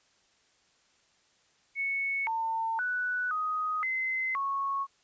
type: tone with pitch steps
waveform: sine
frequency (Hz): 2210 / 901 / 1483 / 1251 / 2056 / 1102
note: C#7 / A5 / F#6 / D#6 / C7 / C#6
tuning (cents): -6 / +41 / +4 / +9 / -31 / -11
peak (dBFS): -28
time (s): 1.75-4.87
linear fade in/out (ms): 50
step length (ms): 520
effects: white hiss -67 dBFS RMS until 5.03 s + resampled to 16000 Hz